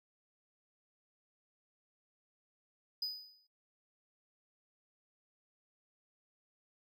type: tone with exponential decay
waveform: triangle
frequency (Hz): 4978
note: D#8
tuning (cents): 0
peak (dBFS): -31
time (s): 3.02-3.47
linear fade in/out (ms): 5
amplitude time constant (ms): 97
effects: noise-tail reverb RT60 0.1 s tail -22 dB re dry